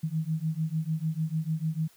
sine beating tone pair, 155.56 / 162.26 Hz, D#3 / E3, 0 / -27 cents, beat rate 6.7 Hz, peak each -30 dBFS, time 0.03-1.88 s, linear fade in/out 10 ms, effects white hiss -60 dBFS RMS until 1.96 s

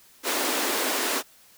pink high-pass noise, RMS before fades -26 dBFS, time 0.23-1.23 s, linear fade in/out 50 ms, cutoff 260 Hz, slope 48 dB/octave, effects white hiss -55 dBFS RMS until 1.57 s

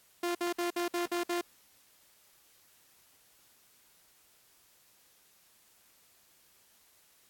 sawtooth tone bursts, 348.4 Hz, F4, 4 cents flat, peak -26 dBFS, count 7, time 0.23-1.412 s, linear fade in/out 5 ms, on 120 ms, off 57 ms, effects white hiss -64 dBFS RMS until 7.29 s + AAC 64 kbps

